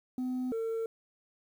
sine tone pair in turn, 253.7 / 452 Hz, B3 / A4, +47 / +47 cents, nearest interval minor seventh, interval 1000 cents, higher second, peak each -28 dBFS, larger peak neither, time 0.18-0.52 / 0.52-0.86 s, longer neither, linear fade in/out 2 ms, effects tanh soft clip ceiling -30 dBFS + 10-bit

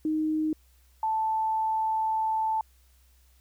sine tone pair in turn, 311.1 / 879.9 Hz, D#4 / A5, 0 / 0 cents, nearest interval octave + tritone, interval 1800 cents, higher second, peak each -24 dBFS, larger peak neither, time 0.05-0.53 / 1.03-2.61 s, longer second, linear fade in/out 2 ms, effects added 63 Hz sine -58 dBFS peak until 3.4 s + white hiss -66 dBFS RMS until 3.4 s

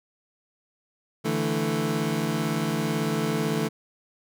25% pulse chord, D suspended second, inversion none, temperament equal, 146.83 / 164.81 / 220 Hz, D3 / E3 / A3, 0 / 0 / 0 cents, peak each -26 / -25 / -24 dBFS, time 1.24-3.69 s, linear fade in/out 20 ms, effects none

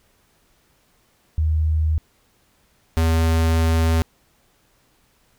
sine / square tone pair in turn, 78.3 / 81.56 Hz, D#2 / E2, +11 / -18 cents, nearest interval minor second, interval 71 cents, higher second, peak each -16 dBFS, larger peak neither, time 1.38-1.98 / 2.97-4.02 s, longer second, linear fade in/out 0 ms, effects pink hiss -61 dBFS RMS until 5.38 s

